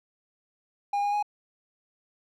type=tone with pitch steps; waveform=triangle; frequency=811 / 817 / 830 Hz; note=G#5 / G#5 / G#5; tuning=-41 / -29 / -1 cents; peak=-22 dBFS; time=0.93-1.227 s; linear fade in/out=5 ms; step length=99 ms; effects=none

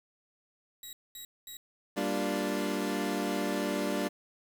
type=tone bursts; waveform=15% pulse; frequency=3839 Hz; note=B7; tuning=50 cents flat; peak=-36 dBFS; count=3; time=0.83-1.57 s; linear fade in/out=2 ms; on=100 ms; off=220 ms
type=chord; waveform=25% pulse; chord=G minor seventh; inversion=none; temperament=equal; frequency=196 / 233.1 / 293.7 / 349.2 Hz; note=G3 / Bb3 / D4 / F4; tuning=0 / 0 / 0 / 0 cents; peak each=-31 / -33 / -30 / -34 dBFS; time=1.96-4.09 s; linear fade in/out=20 ms
effects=9-bit

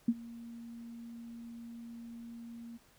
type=tone with ADSR envelope; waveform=sine; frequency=233.1 Hz; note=A#3; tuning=in tune; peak=-22 dBFS; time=0.08-2.78 s; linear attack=6 ms; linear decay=46 ms; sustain=-22 dB; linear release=18 ms; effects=pink hiss -65 dBFS RMS until 2.98 s

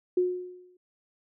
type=tone with exponential decay; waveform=sine; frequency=361.8 Hz; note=F#4; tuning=39 cents flat; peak=-19 dBFS; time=0.17-0.77 s; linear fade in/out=5 ms; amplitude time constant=130 ms; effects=none

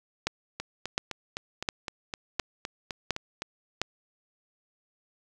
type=two click trains; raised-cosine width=0.2 ms; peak=-16 / -9 dBFS; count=12 / 6; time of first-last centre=0.6-3.421 / 0.27-3.816 s; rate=3.9 / 1.41 Hz; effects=none

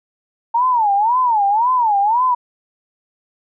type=tone with vibrato; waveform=sine; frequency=901 Hz; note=A5; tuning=41 cents sharp; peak=-12 dBFS; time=0.54-2.35 s; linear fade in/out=10 ms; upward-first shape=sine; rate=1.9 Hz; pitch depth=220 cents each way; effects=none

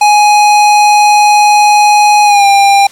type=tone with pitch glide; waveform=square; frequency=834 to 797.7 Hz; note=G#5 to G5; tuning=+7 to +30 cents; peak=-4 dBFS; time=0.01-2.87 s; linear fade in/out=5 ms; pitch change=-77 cents; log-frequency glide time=2.24-2.46 s; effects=white hiss -36 dBFS RMS until 2.91 s + low-pass 9000 Hz 12 dB/octave

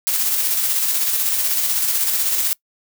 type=noise with tremolo; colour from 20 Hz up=blue; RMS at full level=-18 dBFS; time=0.07-2.53 s; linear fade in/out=0 ms; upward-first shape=square; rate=16 Hz; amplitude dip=30%; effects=noise-tail reverb RT60 0.1 s tail -24 dB re dry

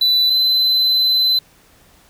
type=tone pair in turn; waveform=triangle; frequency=3982 / 4040 Hz; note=B7 / B7; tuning=+14 / +39 cents; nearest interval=unison; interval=25 cents; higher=second; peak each=-10 / -11 dBFS; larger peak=first; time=0.01-0.3 / 0.3-1.39 s; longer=second; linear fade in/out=5 ms; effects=pink hiss -51 dBFS RMS until 2.09 s

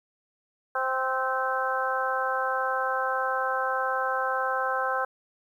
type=harmonic tone with a mistuned harmonic; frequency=261.6 Hz; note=C4; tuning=in tune; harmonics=2 / 3 / 4 / 5 / 6; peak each=-31 / -31 / -31 / -31 / -31 dBFS; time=0.75-5.05 s; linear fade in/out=5 ms; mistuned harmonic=6; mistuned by=-26 cents; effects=10-bit

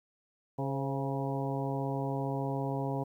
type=harmonic tone with a mistuned harmonic; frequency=137.3 Hz; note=C#3; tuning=16 cents flat; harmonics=1 / 2 / 3 / 4 / 5 / 6 / 7; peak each=-34 / -37 / -39 / -40 / -41 / -42 / -42 dBFS; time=0.58-3.04 s; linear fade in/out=10 ms; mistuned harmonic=4; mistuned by=-42 cents; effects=11-bit

